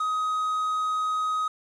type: tone with quantisation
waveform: triangle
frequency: 1259 Hz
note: D#6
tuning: 20 cents sharp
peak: -22 dBFS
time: 0-1.48 s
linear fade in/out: 5 ms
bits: 8
effects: resampled to 22050 Hz